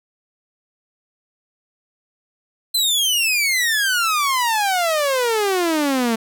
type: exponential sweep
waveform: sawtooth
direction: down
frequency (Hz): 4124 to 220.8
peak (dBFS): -13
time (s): 2.74-6.16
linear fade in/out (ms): 10
effects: none